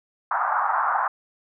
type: band-pass noise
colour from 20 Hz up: white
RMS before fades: -23 dBFS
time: 0.31-1.08 s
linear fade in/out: 2 ms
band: 740 to 1400 Hz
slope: 48 dB/octave
effects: none